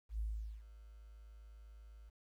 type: tone with ADSR envelope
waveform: sine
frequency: 53.9 Hz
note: A1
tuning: 35 cents flat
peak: -35 dBFS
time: 0.09-2.1 s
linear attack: 100 ms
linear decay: 430 ms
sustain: -18 dB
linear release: 13 ms
effects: 12-bit